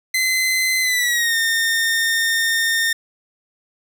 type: tone with pitch glide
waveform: sawtooth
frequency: 2048 to 1824.6 Hz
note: C7 to A#6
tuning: -38 to -38 cents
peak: -13 dBFS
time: 0.14-2.93 s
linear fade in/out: 5 ms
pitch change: -200 cents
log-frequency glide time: 0.81-1.36 s
effects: none